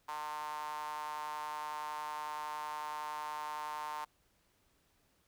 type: tone with high-pass filter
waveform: sawtooth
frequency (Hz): 150.9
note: D3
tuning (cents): +47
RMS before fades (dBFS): -41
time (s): 0.08-4.05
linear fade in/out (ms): 10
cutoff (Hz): 960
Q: 8.7
effects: pink hiss -73 dBFS RMS until 5.27 s